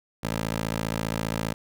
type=tone with high-pass filter; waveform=15% pulse; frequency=55 Hz; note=A1; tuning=in tune; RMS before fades=-29 dBFS; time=0.23-1.54 s; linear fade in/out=10 ms; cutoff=130 Hz; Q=0.51; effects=none